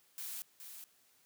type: noise with echo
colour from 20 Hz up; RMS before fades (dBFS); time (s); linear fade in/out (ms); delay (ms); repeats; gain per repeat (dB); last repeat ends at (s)
blue; -43; 0.18-0.42; 0; 420; 1; -7; 0.84
effects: white hiss -69 dBFS RMS until 1.25 s + high-pass 80 Hz 12 dB/octave